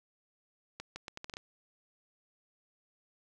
accelerating click train, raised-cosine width 0.2 ms, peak -24 dBFS, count 8, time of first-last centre 0.8-1.369 s, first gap 160 ms, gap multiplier 0.76, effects none

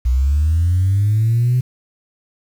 sine linear sweep, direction up, 59.8 to 127.4 Hz, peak -11 dBFS, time 0.05-1.61 s, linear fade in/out 10 ms, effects tanh soft clip ceiling -8 dBFS + 7-bit

